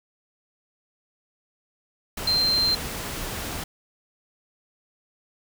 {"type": "tone in noise", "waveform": "sine", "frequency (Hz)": 4147, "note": "C8", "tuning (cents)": -16, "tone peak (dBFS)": -19, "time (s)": [2.27, 2.75], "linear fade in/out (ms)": 5, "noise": "pink", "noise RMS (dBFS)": -32, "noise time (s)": [2.17, 3.64], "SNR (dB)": 10, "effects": []}